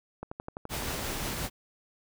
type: click train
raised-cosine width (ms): 1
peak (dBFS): -23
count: 10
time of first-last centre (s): 0.23-0.993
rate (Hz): 11.8
type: noise with tremolo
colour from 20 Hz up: pink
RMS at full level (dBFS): -33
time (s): 0.69-1.5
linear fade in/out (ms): 50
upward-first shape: triangle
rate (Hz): 5.6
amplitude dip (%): 25
effects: none